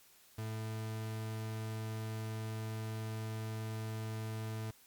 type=tone; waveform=40% pulse; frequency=110 Hz; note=A2; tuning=in tune; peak=-37 dBFS; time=0.38-4.71 s; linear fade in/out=5 ms; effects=white hiss -63 dBFS RMS until 4.86 s + MP3 96 kbps

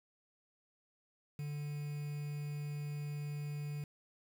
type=tone with quantisation; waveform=triangle; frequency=146.83 Hz; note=D3; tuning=in tune; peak=-36 dBFS; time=1.39-3.84 s; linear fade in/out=2 ms; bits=9; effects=none

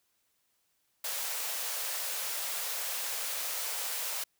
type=high-pass noise; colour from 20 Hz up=white; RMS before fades=-35 dBFS; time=1.04-4.24 s; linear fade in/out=5 ms; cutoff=450 Hz; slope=96 dB/octave; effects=white hiss -75 dBFS RMS until 4.39 s

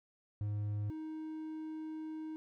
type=tone pair in turn; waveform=triangle; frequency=104 / 313.8 Hz; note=G#2 / D#4; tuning=+3 / +15 cents; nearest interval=octave + perfect fifth; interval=1912 cents; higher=second; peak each=-32 / -38 dBFS; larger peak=first; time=0.41-0.9 / 0.9-2.36 s; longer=second; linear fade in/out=0 ms; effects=none

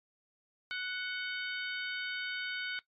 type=harmonic tone with a mistuned harmonic; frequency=740 Hz; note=F#5; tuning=in tune; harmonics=2 / 3 / 4 / 5 / 6; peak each=-37 / -41 / -43 / -45 / -47 dBFS; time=0.71-2.79 s; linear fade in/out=0 ms; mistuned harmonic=4; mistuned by=+46 cents; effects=noise-tail reverb RT60 0.1 s tail -18 dB re dry + MP3 48 kbps

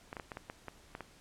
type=clicks; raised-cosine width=0.5 ms; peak=-26 dBFS; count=9; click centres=0.129 / 0.168 / 0.198 / 0.318 / 0.371 / 0.499 / 0.683 / 0.951 / 1.007 s; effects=pink hiss -60 dBFS RMS until 1.2 s + low-pass 10000 Hz 12 dB/octave

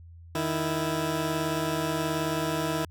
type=tone pair together; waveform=15% pulse; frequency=155.46 / 329.6 Hz; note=D#3 / E4; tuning=-1 / 0 cents; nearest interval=octave + minor second; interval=1301 cents; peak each=-23 dBFS; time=0.35-2.85 s; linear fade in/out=2 ms; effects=added 84 Hz sine -45 dBFS peak until 2.9 s

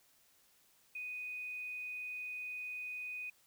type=tone with quantisation; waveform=sine; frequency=2489 Hz; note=D#7; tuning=in tune; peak=-40 dBFS; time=0.95-3.3 s; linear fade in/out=5 ms; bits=11; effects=white hiss -69 dBFS RMS until 3.46 s

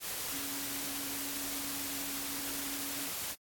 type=tone in noise; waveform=sine; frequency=279 Hz; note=C#4; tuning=11 cents sharp; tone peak=-46 dBFS; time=0.3-3.11 s; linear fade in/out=50 ms; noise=white; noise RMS=-38 dBFS; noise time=0-3.36 s; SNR=-11 dB; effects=AAC 64 kbps

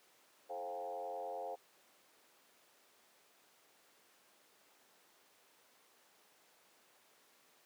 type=tone with frequency modulation; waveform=sine; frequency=616 Hz; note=D#5; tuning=17 cents flat; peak=-39 dBFS; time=0.49-1.56 s; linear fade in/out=20 ms; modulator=90.1 Hz; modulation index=2.1; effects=pink hiss -67 dBFS RMS until 7.65 s + high-pass 400 Hz 12 dB/octave

